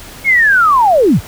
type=linear sweep; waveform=sine; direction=down; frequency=2221 to 55 Hz; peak=-6 dBFS; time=0.24-1.21 s; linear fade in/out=50 ms; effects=pink hiss -33 dBFS RMS until 1.27 s

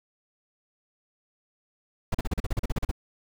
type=noise bursts; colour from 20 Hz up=brown; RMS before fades=-25 dBFS; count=13; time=2.12-2.914 s; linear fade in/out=5 ms; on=26 ms; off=38 ms; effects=none

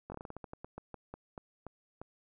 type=slowing click train; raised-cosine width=1 ms; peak=-29 dBFS; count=17; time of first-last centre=0.1-2.016 s; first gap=20 ms; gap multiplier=1.21; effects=none

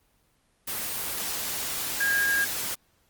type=tone in noise; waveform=sine; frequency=1627 Hz; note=G#6; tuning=36 cents flat; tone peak=-22 dBFS; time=2-2.45 s; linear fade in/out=10 ms; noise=white; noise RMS=-31 dBFS; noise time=0.67-2.75 s; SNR=+6 dB; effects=pink hiss -67 dBFS RMS until 3.09 s + Opus 24 kbps

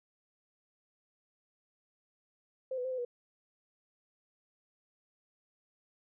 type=tone with pitch steps; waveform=sine; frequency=521 / 496.9 / 519 / 511 / 484.8 Hz; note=C5 / B4 / C5 / C5 / B4; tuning=-7 / +11 / -14 / -41 / -32 cents; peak=-33 dBFS; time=2.71-3.05 s; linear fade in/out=5 ms; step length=68 ms; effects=none

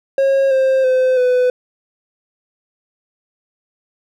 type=tone with pitch steps; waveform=triangle; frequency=543 / 528.5 / 514.3 / 500.5 Hz; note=C#5 / C5 / C5 / B4; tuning=-36 / +17 / -30 / +23 cents; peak=-9 dBFS; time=0.18-1.5 s; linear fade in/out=2 ms; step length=330 ms; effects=none

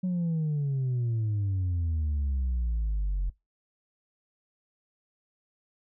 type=exponential sweep; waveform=sine; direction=down; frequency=186.2 to 44.13 Hz; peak=-23 dBFS; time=0.03-3.3 s; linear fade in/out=10 ms; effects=noise-tail reverb RT60 0.2 s tail -24 dB re dry + tanh soft clip ceiling -24 dBFS

